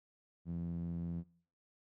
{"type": "tone with band-pass filter", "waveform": "sawtooth", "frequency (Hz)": 85.1, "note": "F2", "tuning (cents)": -44, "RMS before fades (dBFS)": -40, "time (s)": [0.45, 1.24], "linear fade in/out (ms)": 50, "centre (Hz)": 170, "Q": 3, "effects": ["noise-tail reverb RT60 0.6 s tail -22 dB re dry"]}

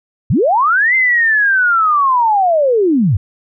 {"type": "linear two-way sweep", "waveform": "sine", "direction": "up then down", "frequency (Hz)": [80.4, 2093, 80.4], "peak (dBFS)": -9, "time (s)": [0.3, 3.17], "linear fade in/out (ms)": 5, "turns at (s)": 0.95, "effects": []}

